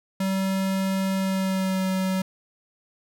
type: tone with pitch glide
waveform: square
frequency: 191.8 to 188.61 Hz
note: G3 to F#3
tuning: -37 to +33 cents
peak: -23 dBFS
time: 0.2-2.22 s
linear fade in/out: 5 ms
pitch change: -30 cents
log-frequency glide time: 1.15-1.87 s
effects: none